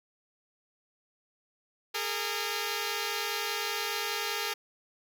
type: tone pair together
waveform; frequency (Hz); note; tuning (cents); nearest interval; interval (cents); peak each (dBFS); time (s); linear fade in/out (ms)
5% pulse; 411.4 / 456.4; G#4 / A#4; -16 / -37; major second; 179; -22; 1.94-4.54; 10
effects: none